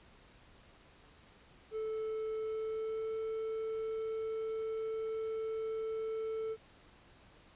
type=tone with pitch glide; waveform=triangle; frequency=437.9 to 442.5 Hz; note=A4 to A4; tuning=-8 to +10 cents; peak=-33 dBFS; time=1.71-6.57 s; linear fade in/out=50 ms; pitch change=+18 cents; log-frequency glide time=2.43-3.14 s; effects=pink hiss -61 dBFS RMS until 7.55 s + resampled to 8000 Hz